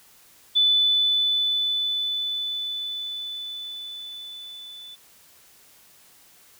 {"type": "tone with level ramp", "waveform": "sine", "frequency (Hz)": 3493, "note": "A7", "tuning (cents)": -13, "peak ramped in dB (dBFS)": [-15, -39], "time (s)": [0.55, 4.96], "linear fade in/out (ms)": 20, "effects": ["white hiss -54 dBFS RMS until 6.59 s"]}